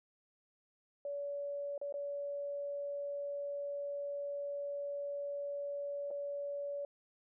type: tone with dropouts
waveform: sine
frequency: 570 Hz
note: C#5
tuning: 48 cents sharp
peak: -37 dBFS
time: 1.05-6.85 s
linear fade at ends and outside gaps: 2 ms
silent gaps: 1.779-1.814 / 1.925-1.94 / 6.106-6.111 s
effects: none